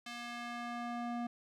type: tone with band-pass filter sweep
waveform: square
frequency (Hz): 238.5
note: A#3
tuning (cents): +40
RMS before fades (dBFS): -41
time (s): 0.06-1.27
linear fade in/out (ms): 5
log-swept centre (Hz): 3100 to 530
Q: 0.77
effects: none